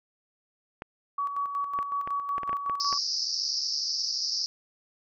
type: clicks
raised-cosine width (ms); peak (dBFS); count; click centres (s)
0.5; -21; 9; 0.821 / 1.789 / 2.075 / 2.381 / 2.433 / 2.494 / 2.53 / 2.697 / 2.927
type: tone with tremolo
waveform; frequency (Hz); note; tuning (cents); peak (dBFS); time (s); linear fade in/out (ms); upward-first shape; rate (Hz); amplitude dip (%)
sine; 1132; C#6; +36; -26; 1.18-2.98; 5; square; 5.4; 50
type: band-pass noise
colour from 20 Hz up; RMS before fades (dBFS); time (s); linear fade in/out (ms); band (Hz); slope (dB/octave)
white; -30; 2.8-4.46; 0; 4700 to 5500; 96
effects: none